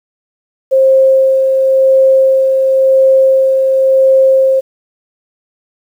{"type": "tone with tremolo", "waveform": "sine", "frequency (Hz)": 531, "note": "C5", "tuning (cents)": 25, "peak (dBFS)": -4, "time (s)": [0.71, 4.61], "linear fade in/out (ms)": 20, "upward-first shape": "sine", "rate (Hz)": 0.94, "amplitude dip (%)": 35, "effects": ["7-bit"]}